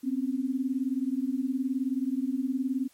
sine beating tone pair, 253.3 / 272.3 Hz, B3 / C#4, +44 / -31 cents, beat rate 19 Hz, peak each -29 dBFS, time 0.03-2.88 s, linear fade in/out 20 ms, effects white hiss -62 dBFS RMS until 2.93 s + MP3 64 kbps

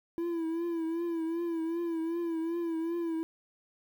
triangle tone with vibrato, 333.3 Hz, E4, 19 cents sharp, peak -28 dBFS, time 0.18-3.23 s, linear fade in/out 0 ms, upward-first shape triangle, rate 2.6 Hz, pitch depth 66 cents each way, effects 10-bit

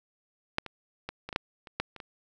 clicks, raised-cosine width 0.3 ms, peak -10 / -23 / -19 / -22 / -21 / -10 / -29 / -12 / -28 / -25 dBFS, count 10, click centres 0.584 / 0.663 / 1.09 / 1.29 / 1.328 / 1.361 / 1.672 / 1.8 / 1.963 / 2.002 s, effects none

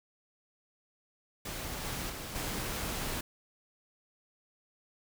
pink noise with level steps, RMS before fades -39 / -37 / -41 / -36 dBFS, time 1.45-3.21 s, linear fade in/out 5 ms, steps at 1.84 / 2.09 / 2.35 s, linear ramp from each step 10 ms, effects none

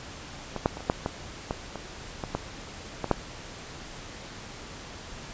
clicks, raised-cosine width 1 ms, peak -17 / -7 / -23 / -27 / -7 / -13 / -14 / -20 / -17 / -12 / -14 / -6 dBFS, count 12, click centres 0.563 / 0.659 / 0.771 / 0.806 / 0.899 / 1.061 / 1.509 / 1.757 / 2.238 / 2.35 / 3.043 / 3.113 s, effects pink hiss -42 dBFS RMS until 5.33 s + resampled to 16000 Hz

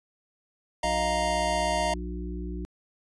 square chord, Eb suspended second, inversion none, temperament equal, 622.3 / 698.5 / 932.3 Hz, Eb5 / F5 / Bb5, 0 / 0 / 0 cents, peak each -30 dBFS, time 0.83-1.94 s, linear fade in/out 5 ms
harmonic tone, 60 Hz, B1, 49 cents flat, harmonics 1 / 3 / 5 / 6, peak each -33 / -38 / -40 / -41 dBFS, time 0.84-2.65 s, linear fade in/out 0 ms
effects resampled to 24000 Hz

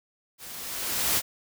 white noise with level ramp, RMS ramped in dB -43 to -22 dBFS, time 0.38-1.22 s, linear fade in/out 50 ms, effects none

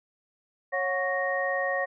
sine tone cluster, 550 / 728 / 1111 / 1863 Hz, C#5 / F#5 / C#6 / A#6, -14 / -28 / +4 / -2 cents, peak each -29 / -32 / -36 / -29 dBFS, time 0.72-1.86 s, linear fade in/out 20 ms, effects none

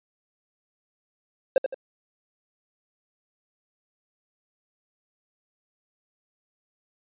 triangle tone with echo, 531 Hz, C5, 25 cents sharp, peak -12 dBFS, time 1.56-1.58 s, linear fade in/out 2 ms, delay 82 ms, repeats 2, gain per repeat -8 dB, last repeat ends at 1.744 s, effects resampled to 8000 Hz

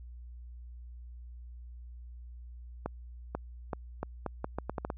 accelerating click train, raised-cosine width 1 ms, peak -19 dBFS, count 11, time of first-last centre 2.86-4.902 s, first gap 490 ms, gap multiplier 0.78, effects added 60 Hz sine -44 dBFS peak until 4.97 s

